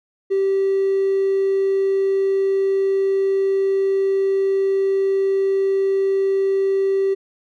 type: tone with hard clipping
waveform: triangle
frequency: 389.1 Hz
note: G4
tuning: 13 cents flat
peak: -16 dBFS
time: 0.3-7.15 s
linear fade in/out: 20 ms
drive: 4 dB
effects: none